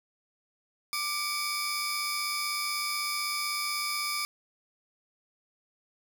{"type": "tone cluster", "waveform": "sawtooth", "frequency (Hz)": [1185, 2274, 5050], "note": ["D6", "C#7", "D#8"], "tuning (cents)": [15, 44, 25], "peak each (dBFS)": -31, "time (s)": [0.93, 4.25], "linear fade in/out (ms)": 0, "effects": ["8-bit"]}